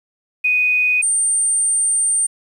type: tone pair in turn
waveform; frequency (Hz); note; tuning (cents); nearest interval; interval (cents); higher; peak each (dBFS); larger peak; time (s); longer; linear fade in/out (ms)
sine; 2489 / 8826; D#7 / C#9; 0 / -9; octave + minor seventh; 2191; second; -13 / -14; first; 0.44-1.02 / 1.02-2.27; second; 10
effects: 8-bit